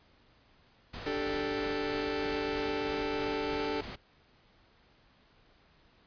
pink noise with tremolo, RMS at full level -42 dBFS, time 0.93-3.96 s, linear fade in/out 10 ms, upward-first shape square, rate 3.1 Hz, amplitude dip 25%
sawtooth chord, D suspended fourth, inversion none, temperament just, 293.7 / 391.6 / 440.5 Hz, D4 / G4 / A4, 0 / -2 / +2 cents, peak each -32 / -33 / -30 dBFS, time 1.06-3.81 s, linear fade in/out 5 ms
effects pink hiss -64 dBFS RMS until 6.06 s + resampled to 11025 Hz

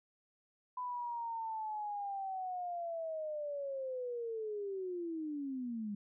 sine linear sweep, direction down, 1003 to 200.1 Hz, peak -37 dBFS, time 0.77-5.95 s, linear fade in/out 5 ms, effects none

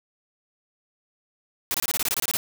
white noise bursts, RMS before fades -25 dBFS, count 12, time 1.71-2.37 s, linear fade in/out 0 ms, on 33 ms, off 24 ms, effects none

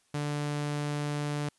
sawtooth tone, 146.83 Hz, D3, in tune, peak -26 dBFS, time 0.14-1.49 s, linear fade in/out 5 ms, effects white hiss -69 dBFS RMS until 1.58 s + resampled to 24000 Hz

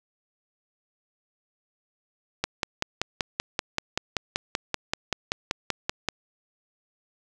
click train, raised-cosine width 0.2 ms, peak -7 dBFS, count 20, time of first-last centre 2.44-6.087 s, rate 5.21 Hz, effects none

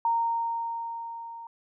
sine tone with level ramp, 925 Hz, A#5, 14 cents flat, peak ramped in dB -21 to -39 dBFS, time 0.05-1.47 s, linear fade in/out 2 ms, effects none

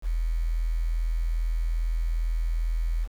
sine tone with quantisation, 41.21 Hz, E1, in tune, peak -23 dBFS, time 0.02-3.08 s, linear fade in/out 50 ms, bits 8, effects none

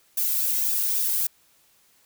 violet noise with flanger, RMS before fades -24 dBFS, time 0.17-1.27 s, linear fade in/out 5 ms, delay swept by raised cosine 0.95 to 1.74 ms, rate 3.7 Hz, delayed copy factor -0.55, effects white hiss -61 dBFS RMS until 2.05 s

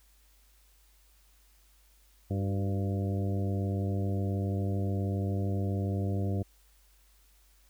harmonic tone with a mistuned harmonic, 98.6 Hz, G2, 11 cents sharp, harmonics 1 / 2 / 3 / 4 / 5 / 6 / 7, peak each -29 / -35 / -39 / -41 / -43 / -45 / -46 dBFS, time 2.3-6.43 s, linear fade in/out 10 ms, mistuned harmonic 4, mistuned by -51 cents, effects added 50 Hz sine -61 dBFS peak until 7.69 s + white hiss -66 dBFS RMS until 7.69 s

